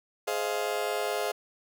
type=chord; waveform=35% pulse; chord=F minor seventh; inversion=first; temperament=just; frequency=419.1 / 523.8 / 628.6 / 698.5 Hz; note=Ab4 / C5 / Eb5 / F5; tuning=+16 / +2 / +18 / 0 cents; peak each=-31 / -33 / -33 / -32 dBFS; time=0.27-1.32 s; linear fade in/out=10 ms; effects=none